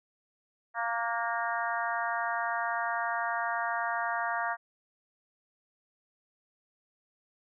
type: harmonic tone with a mistuned harmonic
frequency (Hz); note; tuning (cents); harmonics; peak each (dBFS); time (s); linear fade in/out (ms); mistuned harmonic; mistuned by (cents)
231.9; A#3; -9; 3 / 4 / 5 / 6 / 7 / 8; -34 / -35 / -36 / -37 / -37 / -38; 0.74-4.57; 50; 6; +35
effects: none